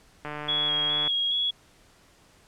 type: click train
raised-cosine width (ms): 0.5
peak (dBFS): -20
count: 124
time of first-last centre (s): 0.25-1.076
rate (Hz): 149
type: tone with vibrato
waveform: sine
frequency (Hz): 3322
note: G#7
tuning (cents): 0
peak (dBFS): -23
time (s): 0.48-1.51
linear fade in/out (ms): 10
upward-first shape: square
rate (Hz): 2.4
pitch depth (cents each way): 18
effects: pink hiss -58 dBFS RMS until 2.47 s + low-pass 10000 Hz 12 dB/octave